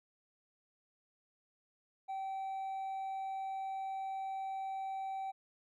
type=tone with hard clipping; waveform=sine; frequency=772 Hz; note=G5; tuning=27 cents flat; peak=-38 dBFS; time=2.08-5.32 s; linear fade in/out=20 ms; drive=2 dB; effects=none